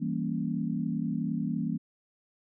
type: chord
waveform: sine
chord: E diminished seventh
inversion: none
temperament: equal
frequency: 164.81 / 196 / 233.1 / 277.2 Hz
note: E3 / G3 / Bb3 / Db4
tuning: 0 / 0 / 0 / 0 cents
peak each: -33 / -34 / -32 / -36 dBFS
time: 0-1.78 s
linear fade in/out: 20 ms
effects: none